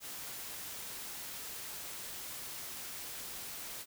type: noise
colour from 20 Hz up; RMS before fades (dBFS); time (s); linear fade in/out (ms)
white; -44; 0-3.86; 50
effects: none